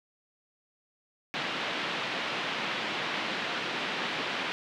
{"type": "band-pass noise", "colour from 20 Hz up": "white", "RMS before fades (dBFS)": -33, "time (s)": [1.34, 4.52], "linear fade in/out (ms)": 0, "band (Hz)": [150, 3400], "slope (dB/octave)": 24, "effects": []}